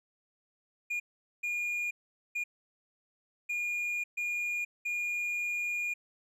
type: tone bursts at uneven times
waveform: triangle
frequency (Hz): 2428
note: D#7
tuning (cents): -43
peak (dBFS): -29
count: 6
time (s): 0.9-1 / 1.43-1.91 / 2.35-2.44 / 3.49-4.04 / 4.17-4.65 / 4.85-5.94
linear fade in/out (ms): 10
effects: none